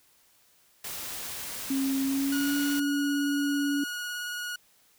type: noise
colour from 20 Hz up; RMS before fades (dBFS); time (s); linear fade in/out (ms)
white; -37; 0.84-2.8; 5
type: tone with pitch glide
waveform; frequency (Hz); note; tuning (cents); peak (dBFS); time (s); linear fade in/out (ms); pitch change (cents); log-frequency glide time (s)
sine; 270 to 284.7; C#4 to C#4; -45 to +46; -25; 1.7-3.84; 5; +91; 2.04-2.57
type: tone with vibrato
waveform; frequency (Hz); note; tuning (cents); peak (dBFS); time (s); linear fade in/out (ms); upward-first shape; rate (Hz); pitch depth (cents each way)
sawtooth; 1451; F#6; -34; -29; 2.32-4.56; 5; sine; 18; 12
effects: white hiss -63 dBFS RMS until 4.98 s